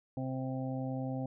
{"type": "harmonic tone", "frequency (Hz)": 130.9, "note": "C3", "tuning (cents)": 1, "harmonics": [1, 2, 4, 5, 6], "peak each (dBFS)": [-37, -37, -43, -47, -46], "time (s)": [0.17, 1.26], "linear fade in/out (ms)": 2, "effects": []}